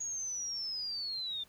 sine linear sweep, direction down, 6710 to 3562 Hz, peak -35 dBFS, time 0-1.44 s, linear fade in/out 10 ms, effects pink hiss -63 dBFS RMS until 1.48 s

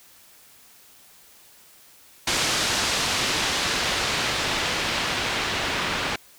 white noise with low-pass filter sweep, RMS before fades -25 dBFS, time 2.27-6.16 s, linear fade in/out 5 ms, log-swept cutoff 5800 to 2800 Hz, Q 0.79, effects white hiss -52 dBFS RMS until 6.38 s

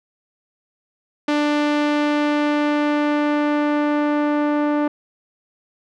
sawtooth tone with low-pass filter sweep, 295.4 Hz, D4, 10 cents sharp, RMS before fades -19 dBFS, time 1.28-4.88 s, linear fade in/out 5 ms, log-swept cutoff 4000 to 1300 Hz, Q 0.77, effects none

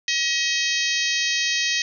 harmonic tone, 636 Hz, D#5, 38 cents sharp, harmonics 3 / 4 / 5 / 6 / 7 / 8 / 9 / 10, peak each -26 / -27 / -28 / -29 / -29 / -30 / -31 / -31 dBFS, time 0.08-1.82 s, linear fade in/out 2 ms, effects none

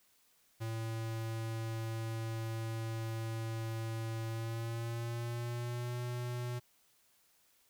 square tone with pitch glide, 112.7 to 122.19 Hz, A2 to B2, +42 to -18 cents, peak -37 dBFS, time 0.6-6.6 s, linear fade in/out 20 ms, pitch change +140 cents, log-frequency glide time 4.26-5.98 s, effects white hiss -70 dBFS RMS until 7.69 s

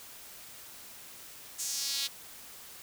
sawtooth tone with high-pass filter sweep, 275.8 Hz, C#4, 9 cents flat, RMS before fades -34 dBFS, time 1.58-2.08 s, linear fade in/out 20 ms, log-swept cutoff 7100 to 3700 Hz, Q 2.5, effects white hiss -49 dBFS RMS until 2.82 s

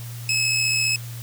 20% pulse tone with amplitude modulation, 2583 Hz, E7, 36 cents flat, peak -13 dBFS, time 0.29-0.96 s, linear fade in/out 2 ms, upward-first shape sine, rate 74.9 Hz, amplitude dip 40%, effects added 118 Hz sine -32 dBFS peak until 1.22 s + white hiss -42 dBFS RMS until 1.22 s

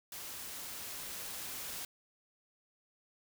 white noise with level ramp, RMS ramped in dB -45 to -42 dBFS, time 0.12-1.85 s, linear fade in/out 2 ms, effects none

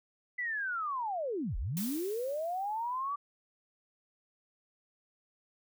sine linear two-way sweep, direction down then up, 2015 to 30.87 to 1167 Hz, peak -32 dBFS, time 0.38-3.16 s, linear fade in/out 10 ms, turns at 1.57 s
blue noise with exponential decay, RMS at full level -38 dBFS, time 1.77-3.11 s, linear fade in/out 0 ms, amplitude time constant 290 ms
effects none

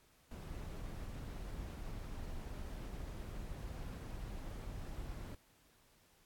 brown noise, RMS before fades -45 dBFS, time 0.31-5.35 s, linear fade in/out 5 ms, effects pink hiss -69 dBFS RMS until 6.25 s + AAC 64 kbps

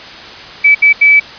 sine tone bursts at uneven times, 2300 Hz, D7, 37 cents flat, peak -3 dBFS, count 3, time 0.64-0.75 / 0.82-0.93 / 1.01-1.2 s, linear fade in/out 10 ms, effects white hiss -30 dBFS RMS until 1.38 s + resampled to 11025 Hz

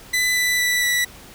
sawtooth tone with pitch steps, 2000 / 1986.2 / 1972.5 / 1958.8 Hz, B6 / B6 / B6 / B6, +21 / +9 / -3 / -15 cents, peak -14 dBFS, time 0.13-1.05 s, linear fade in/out 10 ms, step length 230 ms, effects pink hiss -43 dBFS RMS until 1.34 s

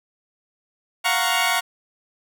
15% pulse chord, Gb major seventh, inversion third, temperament equal, 698.5 / 740 / 932.3 / 1108.7 Hz, F5 / Gb5 / Bb5 / Db6, 0 / 0 / 0 / 0 cents, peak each -18 dBFS, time 1.04-1.61 s, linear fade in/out 20 ms, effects none

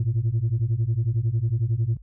sine beating tone pair, 108.4 / 119.4 Hz, A2 / A#2, -25 / +42 cents, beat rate 11 Hz, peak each -22 / -21 dBFS, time 0-1.97 s, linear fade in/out 5 ms, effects tanh soft clip ceiling -17 dBFS + added 50 Hz sine -43 dBFS peak until 2.02 s

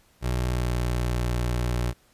25% pulse tone with pitch glide, 61.74 to 60.33 Hz, B1 to B1, 0 to -40 cents, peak -20 dBFS, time 0.21-1.94 s, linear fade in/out 50 ms, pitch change -40 cents, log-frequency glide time 0.46-0.74 s, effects pink hiss -61 dBFS RMS until 2.13 s + resampled to 32000 Hz

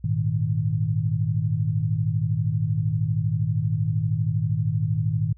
sine chord, Ab suspended second, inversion none, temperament equal, 103.83 / 116.54 / 155.56 Hz, Ab2 / Bb2 / Eb3, 0 / 0 / 0 cents, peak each -25 dBFS, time 0.04-5.33 s, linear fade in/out 5 ms, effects added 60 Hz sine -47 dBFS peak until 5.37 s

